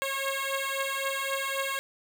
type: beating tone pair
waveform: 10% pulse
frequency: 542 / 545.8 Hz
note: C#5 / C#5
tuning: -39 / -27 cents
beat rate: 3.8 Hz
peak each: -24 / -23 dBFS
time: 0.02-1.79 s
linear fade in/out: 0 ms
effects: none